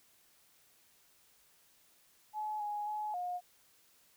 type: tone with pitch steps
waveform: sine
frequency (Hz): 853 / 832 / 847 / 716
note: G#5 / G#5 / G#5 / F5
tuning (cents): +46 / +3 / +34 / +43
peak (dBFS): -35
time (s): 2.33-3.41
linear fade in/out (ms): 50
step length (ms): 270
effects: white hiss -67 dBFS RMS until 4.16 s